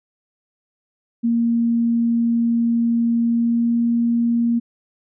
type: tone with pitch glide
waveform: sine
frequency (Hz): 233.1 to 234.6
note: A#3 to A#3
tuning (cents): 0 to +11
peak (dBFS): -15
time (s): 1.23-4.6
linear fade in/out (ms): 20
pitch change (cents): +11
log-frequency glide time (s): 3.23-3.79
effects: none